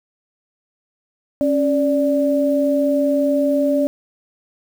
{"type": "tone pair together", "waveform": "sine", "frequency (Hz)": [275.6, 584], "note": ["C#4", "D5"], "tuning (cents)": [-10, -10], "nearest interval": "octave + minor second", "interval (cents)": 1300, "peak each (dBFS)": -17, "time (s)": [1.41, 3.87], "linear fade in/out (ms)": 0, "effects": ["7-bit"]}